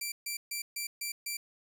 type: tone bursts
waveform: 10% pulse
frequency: 2349 Hz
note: D7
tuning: in tune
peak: -25 dBFS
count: 6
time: 0.01-1.37 s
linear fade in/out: 5 ms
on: 110 ms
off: 140 ms
effects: none